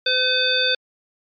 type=harmonic tone; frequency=510 Hz; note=C5; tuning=44 cents flat; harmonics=1 / 3 / 5 / 7 / 9; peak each=-25 / -23 / -26 / -20 / -24 dBFS; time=0.06-0.75 s; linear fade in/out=5 ms; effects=MP3 96 kbps